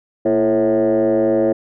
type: tone with frequency modulation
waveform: sine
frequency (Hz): 440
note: A4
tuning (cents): 0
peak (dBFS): -11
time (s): 0.25-1.53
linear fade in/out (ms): 10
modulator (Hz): 104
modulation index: 1.8
effects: tanh soft clip ceiling -10 dBFS